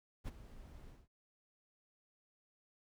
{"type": "noise with ADSR envelope", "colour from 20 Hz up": "brown", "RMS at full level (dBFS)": -39, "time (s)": [0.24, 1.08], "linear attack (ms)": 39, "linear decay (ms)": 21, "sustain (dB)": -15, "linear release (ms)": 200, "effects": []}